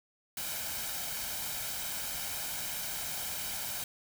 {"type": "noise with comb filter", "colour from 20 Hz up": "white", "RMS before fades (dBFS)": -37, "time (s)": [0.37, 3.84], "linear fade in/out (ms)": 2, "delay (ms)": 1.3, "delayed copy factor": 0.55, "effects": []}